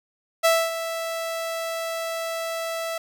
sawtooth tone with ADSR envelope, 659.3 Hz, E5, in tune, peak -11 dBFS, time 0.43-2.98 s, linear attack 22 ms, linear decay 250 ms, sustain -12 dB, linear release 4 ms, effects none

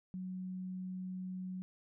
sine tone, 185 Hz, F#3, in tune, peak -39 dBFS, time 0.14-1.62 s, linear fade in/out 0 ms, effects none

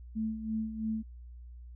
sine tone with tremolo, 220 Hz, A3, in tune, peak -29 dBFS, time 0.15-1.03 s, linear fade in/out 20 ms, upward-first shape sine, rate 3 Hz, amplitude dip 65%, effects added 60 Hz sine -45 dBFS peak until 1.75 s

